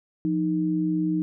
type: tone pair together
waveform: sine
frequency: 174.61 / 311.1 Hz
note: F3 / D#4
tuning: 0 / 0 cents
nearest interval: minor seventh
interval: 1000 cents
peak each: -26 / -23 dBFS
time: 0.25-1.22 s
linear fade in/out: 0 ms
effects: none